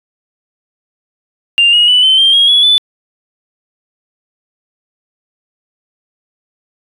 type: tone with pitch steps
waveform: sine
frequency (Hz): 2794 / 2884 / 2977 / 3073 / 3173 / 3275 / 3381 / 3490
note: F7 / F#7 / F#7 / G7 / G7 / G#7 / G#7 / A7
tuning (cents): 0 / -45 / +10 / -35 / +20 / -25 / +30 / -15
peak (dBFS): -4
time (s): 1.58-2.78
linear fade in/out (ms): 0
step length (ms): 150
effects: tanh soft clip ceiling -1 dBFS